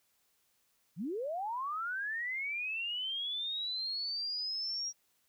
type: linear sweep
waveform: sine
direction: up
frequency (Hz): 140 to 5700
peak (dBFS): -34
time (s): 0.96-4.93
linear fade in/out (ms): 50
effects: white hiss -74 dBFS RMS until 5.28 s

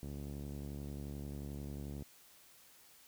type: tone with low-pass filter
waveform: 5% pulse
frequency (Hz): 71.3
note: C#2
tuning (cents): +49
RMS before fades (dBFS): -44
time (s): 0.03-2.03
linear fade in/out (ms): 0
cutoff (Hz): 220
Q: 0.66
effects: white hiss -62 dBFS RMS until 3.07 s

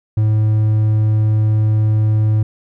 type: tone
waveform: triangle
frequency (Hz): 107.9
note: A2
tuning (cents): -33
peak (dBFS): -9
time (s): 0.17-2.43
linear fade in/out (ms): 5
effects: none

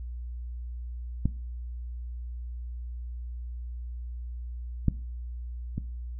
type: clicks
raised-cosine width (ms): 5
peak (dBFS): -12 / -9 / -17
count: 3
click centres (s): 1.256 / 4.883 / 5.78
effects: noise-tail reverb RT60 0.4 s tail -19 dB re dry + added 60 Hz sine -34 dBFS peak until 6.19 s

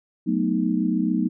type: chord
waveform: sine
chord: B dominant seventh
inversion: second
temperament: equal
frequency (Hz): 185 / 220 / 246.9 / 311.1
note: F#3 / A3 / B3 / D#4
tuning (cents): 0 / 0 / 0 / 0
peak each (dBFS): -25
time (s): 0.26-1.29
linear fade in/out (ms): 20
effects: none

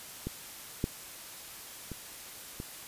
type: clicks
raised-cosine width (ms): 3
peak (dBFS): -21 / -15 / -26 / -25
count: 4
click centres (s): 0.27 / 0.841 / 1.917 / 2.601
effects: white hiss -46 dBFS RMS until 2.87 s + resampled to 32000 Hz

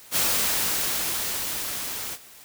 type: noise with level ramp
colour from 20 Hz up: white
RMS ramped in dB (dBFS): -22 to -33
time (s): 0.11-2.18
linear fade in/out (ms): 50
effects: white hiss -48 dBFS RMS until 2.44 s

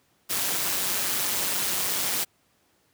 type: noise with amplitude modulation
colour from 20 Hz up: white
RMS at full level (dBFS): -24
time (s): 0.29-2.25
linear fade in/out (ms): 20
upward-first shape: sine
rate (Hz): 190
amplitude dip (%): 60
effects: pink hiss -66 dBFS RMS until 2.93 s + high-pass 100 Hz 12 dB/octave

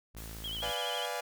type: tone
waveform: sawtooth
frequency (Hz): 55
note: A1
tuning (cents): 0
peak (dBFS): -39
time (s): 0.14-0.72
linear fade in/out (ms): 20
type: high-pass noise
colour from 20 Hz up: white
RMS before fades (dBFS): -49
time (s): 0.17-0.75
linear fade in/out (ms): 2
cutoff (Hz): 980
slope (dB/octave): 48
type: tone with vibrato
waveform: sine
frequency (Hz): 3136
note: G7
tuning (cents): 0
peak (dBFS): -36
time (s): 0.44-1.06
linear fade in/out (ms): 5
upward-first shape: sine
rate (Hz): 12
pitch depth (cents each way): 87
type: chord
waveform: sawtooth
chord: B diminished seventh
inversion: none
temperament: equal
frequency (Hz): 493.9 / 587.3 / 698.5 / 830.6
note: B4 / D5 / F5 / Ab5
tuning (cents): 0 / 0 / 0 / 0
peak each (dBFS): -36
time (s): 0.62-1.21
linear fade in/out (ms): 10
effects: none

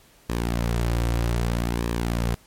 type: tone with flanger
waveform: sawtooth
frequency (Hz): 58.27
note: A#1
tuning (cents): 0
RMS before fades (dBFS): -24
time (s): 0.29-2.35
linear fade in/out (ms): 10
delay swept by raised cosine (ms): 1.4 to 4.8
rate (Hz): 0.63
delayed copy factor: -0.5
effects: pink hiss -55 dBFS RMS until 2.46 s + MP3 64 kbps

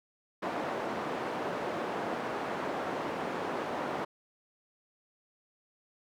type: band-pass noise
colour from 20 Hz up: white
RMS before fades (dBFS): -35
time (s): 0.42-4.05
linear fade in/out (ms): 10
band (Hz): 220 to 880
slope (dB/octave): 12
effects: none

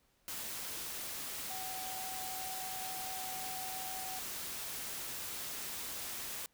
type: tone in noise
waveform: sine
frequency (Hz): 754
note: F#5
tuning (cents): +32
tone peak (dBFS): -44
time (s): 1.5-4.19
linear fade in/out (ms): 0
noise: white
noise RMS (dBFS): -42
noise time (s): 0.28-6.46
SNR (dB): -5
effects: pink hiss -73 dBFS RMS until 6.53 s

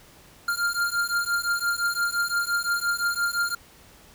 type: beating tone pair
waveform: square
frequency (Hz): 1396.9 / 1402.7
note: F6 / F6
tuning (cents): 0 / +7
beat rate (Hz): 5.8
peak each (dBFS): -27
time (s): 0.48-3.55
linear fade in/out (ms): 5
effects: pink hiss -52 dBFS RMS until 4.14 s

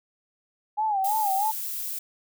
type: tone with vibrato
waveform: sine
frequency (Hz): 820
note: G#5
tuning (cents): -22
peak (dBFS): -22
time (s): 0.77-1.52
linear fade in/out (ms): 20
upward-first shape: sine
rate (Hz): 3.1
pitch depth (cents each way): 120
type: noise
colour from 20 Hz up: violet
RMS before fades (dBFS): -32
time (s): 1.04-1.99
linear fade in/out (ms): 5
effects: none

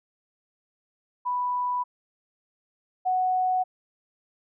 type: tone pair in turn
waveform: sine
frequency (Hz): 988 / 740.2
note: B5 / F#5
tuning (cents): 0 / 0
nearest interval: perfect fourth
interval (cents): 500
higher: first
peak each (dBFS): -24 / -21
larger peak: second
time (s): 1.25-1.84 / 3.05-3.64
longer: neither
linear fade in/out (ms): 20
effects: none

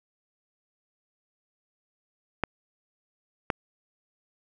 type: clicks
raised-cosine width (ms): 0.5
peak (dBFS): -9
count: 2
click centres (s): 2.437 / 3.502
effects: none

